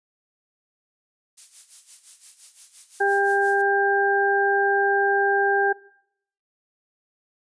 violet noise with tremolo, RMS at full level -38 dBFS, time 1.37-3.62 s, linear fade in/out 10 ms, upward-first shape sine, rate 5.8 Hz, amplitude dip 75%
harmonic tone, 398.2 Hz, G4, 27 cents sharp, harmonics 1 / 2 / 4, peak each -22 / -22 / -22 dBFS, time 3-5.73 s, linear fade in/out 10 ms
effects noise-tail reverb RT60 0.7 s tail -22 dB re dry + resampled to 22050 Hz

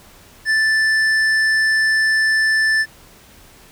sine tone with hard clipping, 1760 Hz, A6, in tune, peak -15 dBFS, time 0.45-2.86 s, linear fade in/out 50 ms, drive 8 dB, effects pink hiss -46 dBFS RMS until 3.71 s

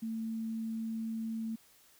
sine tone, 224 Hz, A3, 31 cents sharp, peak -34 dBFS, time 0.02-1.56 s, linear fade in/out 10 ms, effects white hiss -63 dBFS RMS until 1.99 s

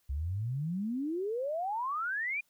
sine exponential sweep, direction up, 65 to 2464 Hz, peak -31 dBFS, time 0.09-2.41 s, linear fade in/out 10 ms, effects white hiss -73 dBFS RMS until 2.49 s

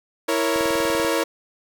sawtooth chord, A# diminished, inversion second, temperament equal, 329.6 / 466.2 / 554.4 Hz, E4 / A#4 / C#5, 0 / 0 / 0 cents, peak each -20 dBFS, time 0.28-1.24 s, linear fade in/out 10 ms
click train, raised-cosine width 2 ms, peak -21 dBFS, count 11, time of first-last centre 0.56-1.048 s, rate 20.5 Hz
effects none

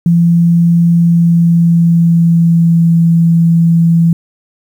sine tone with pitch glide, 170 to 167.08 Hz, F3 to E3, -46 to +24 cents, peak -5 dBFS, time 0.06-4.13 s, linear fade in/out 2 ms, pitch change -30 cents, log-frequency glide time 0.87-2.91 s, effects 7-bit

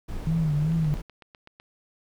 brown noise, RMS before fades -34 dBFS, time 0.08-1.02 s, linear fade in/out 10 ms
sine tone with vibrato, 155.56 Hz, D#3, in tune, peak -21 dBFS, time 0.27-0.94 s, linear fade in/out 0 ms, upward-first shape sine, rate 2.6 Hz, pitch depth 100 cents each way
click train, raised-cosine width 0.3 ms, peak -31 dBFS, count 8, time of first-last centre 0.72-1.599 s, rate 7.96 Hz
effects none

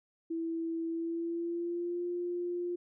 sine tone with pitch glide, 329.6 to 351.2 Hz, E4 to F4, 0 to +10 cents, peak -32 dBFS, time 0.3-2.76 s, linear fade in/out 10 ms, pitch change +110 cents, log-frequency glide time 0.88-2.05 s, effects none

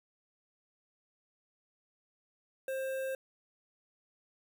square tone with notch filter, 530 Hz, C5, 22 cents sharp, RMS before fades -36 dBFS, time 2.68-3.15 s, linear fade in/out 2 ms, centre 4900 Hz, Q 0.68, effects none

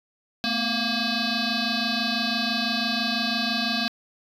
sine tone with frequency modulation, 2093 Hz, C7, in tune, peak -21 dBFS, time 0.44-3.88 s, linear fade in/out 0 ms, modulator 468 Hz, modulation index 5.6, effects tanh soft clip ceiling -19 dBFS + 10-bit

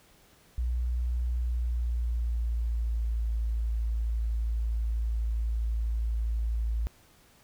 sine tone with pitch glide, 60.5 to 56.12 Hz, B1 to A1, -35 to +35 cents, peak -26 dBFS, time 0.58-6.87 s, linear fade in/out 0 ms, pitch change -130 cents, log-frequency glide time 1.32-3.2 s, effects pink hiss -60 dBFS RMS until 7.43 s

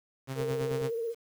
sawtooth tone with tremolo, 133.4 Hz, C3, 34 cents sharp, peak -27 dBFS, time 0.27-0.91 s, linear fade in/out 50 ms, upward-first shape sine, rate 9 Hz, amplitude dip 55%
sine tone with vibrato, 460.6 Hz, A#4, 21 cents flat, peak -30 dBFS, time 0.35-1.15 s, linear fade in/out 50 ms, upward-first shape triangle, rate 16 Hz, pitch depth 54 cents each way
click train, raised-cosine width 2 ms, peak -32 dBFS, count 5, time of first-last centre 0.41-0.817 s, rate 9.82 Hz
effects 9-bit

